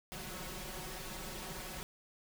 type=noise with comb filter; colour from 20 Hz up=pink; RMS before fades=-44 dBFS; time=0.12-1.83 s; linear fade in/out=0 ms; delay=5.4 ms; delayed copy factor=+0.9; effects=none